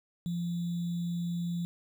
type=tone with sample-and-hold; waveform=sine; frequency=172.5 Hz; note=F3; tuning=21 cents flat; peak=-30 dBFS; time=0.26-1.65 s; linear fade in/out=0 ms; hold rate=3675 Hz; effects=none